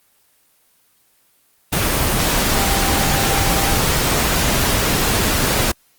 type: tone in noise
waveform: sine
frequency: 788 Hz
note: G5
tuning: 9 cents sharp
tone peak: -25 dBFS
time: 2.54-3.79 s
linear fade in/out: 10 ms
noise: pink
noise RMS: -17 dBFS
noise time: 1.72-5.72 s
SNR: -11 dB
effects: white hiss -58 dBFS RMS until 5.98 s + Opus 24 kbps